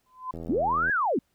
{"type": "tone with exponential growth", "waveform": "sine", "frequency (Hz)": 1021, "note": "C6", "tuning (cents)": -43, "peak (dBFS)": -27, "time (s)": [0.06, 0.31], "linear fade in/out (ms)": 5, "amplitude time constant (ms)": 53}
{"type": "click train", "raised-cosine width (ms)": 2, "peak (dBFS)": -25, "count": 47, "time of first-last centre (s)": [0.34, 0.897], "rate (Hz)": 82.6}
{"type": "linear two-way sweep", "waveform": "sine", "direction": "up then down", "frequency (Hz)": [196, 1696, 196], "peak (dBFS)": -22, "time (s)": [0.49, 1.19], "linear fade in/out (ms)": 5, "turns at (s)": 0.91}
{"effects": ["pink hiss -72 dBFS RMS until 1.34 s"]}